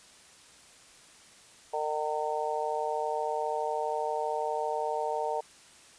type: harmonic tone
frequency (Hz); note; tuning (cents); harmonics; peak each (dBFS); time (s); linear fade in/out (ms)
152.4; D#3; -36; 3 / 4 / 5 / 6; -34 / -34 / -34 / -34; 1.73-5.41; 10
effects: white hiss -55 dBFS RMS until 5.98 s + resampled to 22050 Hz